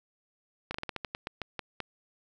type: slowing click train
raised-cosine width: 0.3 ms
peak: -18 dBFS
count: 12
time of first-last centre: 0.71-1.803 s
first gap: 34 ms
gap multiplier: 1.2
effects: none